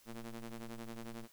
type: ring-modulated tone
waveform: sawtooth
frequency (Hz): 116.54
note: A#2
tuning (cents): 0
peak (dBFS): -37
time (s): 0.05-1.28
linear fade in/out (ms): 50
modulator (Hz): 111
effects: white hiss -65 dBFS RMS until 1.32 s